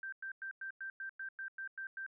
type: tone bursts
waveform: sine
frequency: 1568 Hz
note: G6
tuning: in tune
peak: -40 dBFS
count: 11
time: 0.03-2.064 s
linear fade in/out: 2 ms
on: 94 ms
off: 100 ms
effects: none